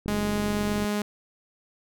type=click train; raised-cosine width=3 ms; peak=-21 dBFS; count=38; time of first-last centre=0.06-0.844 s; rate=47.2 Hz
type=tone; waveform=sawtooth; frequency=207.7 Hz; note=G#3; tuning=in tune; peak=-21 dBFS; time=0.08-1.02 s; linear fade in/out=2 ms
effects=none